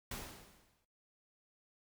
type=noise with exponential decay; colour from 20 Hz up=pink; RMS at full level=-41 dBFS; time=0.11-0.85 s; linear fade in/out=5 ms; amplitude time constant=160 ms; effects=noise-tail reverb RT60 0.2 s tail -18 dB re dry